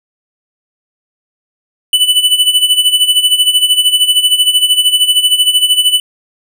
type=tone with tremolo; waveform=square; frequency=2984 Hz; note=F#7; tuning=14 cents sharp; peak=-5 dBFS; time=1.93-6 s; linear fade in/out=2 ms; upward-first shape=sine; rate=13 Hz; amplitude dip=75%; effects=none